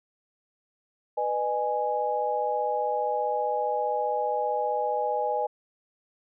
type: chord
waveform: sine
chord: G# minor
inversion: first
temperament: equal with one note detuned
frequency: 493.9 / 609.1 / 830.6 Hz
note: B4 / D#5 / G#5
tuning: 0 / -37 / 0 cents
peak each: -30 / -30 / -27 dBFS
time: 1.17-5.47 s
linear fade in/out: 10 ms
effects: none